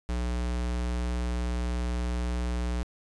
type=tone; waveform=square; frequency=60.4 Hz; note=B1; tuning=38 cents flat; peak=-28 dBFS; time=0.09-2.83 s; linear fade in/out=0 ms; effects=resampled to 22050 Hz

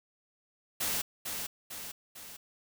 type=noise with echo; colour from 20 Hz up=white; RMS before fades=-32 dBFS; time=0.8-1.02 s; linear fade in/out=10 ms; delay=450 ms; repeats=3; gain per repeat=-5 dB; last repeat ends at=2.37 s; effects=none

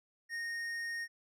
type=tone with tanh clipping; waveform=sine; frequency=1853 Hz; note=A#6; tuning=11 cents flat; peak=-38 dBFS; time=0.29-1.08 s; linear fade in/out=50 ms; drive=11 dB; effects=none

